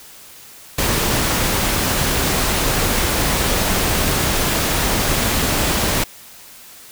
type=noise; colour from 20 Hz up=pink; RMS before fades=-18 dBFS; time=0.78-6.04 s; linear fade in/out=5 ms; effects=white hiss -41 dBFS RMS until 6.91 s